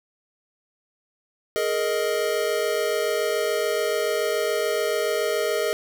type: chord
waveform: square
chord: Ab suspended second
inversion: none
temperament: equal with one note detuned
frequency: 419.2 / 466.2 / 622.3 Hz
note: Ab4 / Bb4 / Eb5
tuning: +16 / 0 / 0 cents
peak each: -27 dBFS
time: 1.56-5.73 s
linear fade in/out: 0 ms
effects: none